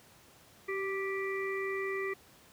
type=harmonic tone with a mistuned harmonic; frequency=392.3 Hz; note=G4; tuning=1 cent sharp; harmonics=1 / 3 / 5 / 6; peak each=-34 / -42 / -38 / -44 dBFS; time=0.68-2.14 s; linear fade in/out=10 ms; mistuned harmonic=1; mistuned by=-22 cents; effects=pink hiss -59 dBFS RMS until 2.52 s + high-pass 80 Hz 12 dB/octave